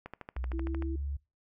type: click train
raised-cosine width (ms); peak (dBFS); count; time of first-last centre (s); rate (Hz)
0.5; -26; 11; 0.06-0.823; 13.1
type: tone with pitch glide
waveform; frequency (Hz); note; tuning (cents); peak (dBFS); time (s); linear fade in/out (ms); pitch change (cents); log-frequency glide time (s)
sine; 61.9 to 70.29; B1 to C#2; +5 to +25; -32; 0.36-1.17; 10; +220; 0.52-0.75
type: tone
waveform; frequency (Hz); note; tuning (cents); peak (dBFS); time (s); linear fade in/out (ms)
sine; 329.6; E4; 0; -36; 0.53-0.96; 5
effects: noise-tail reverb RT60 0.3 s tail -24 dB re dry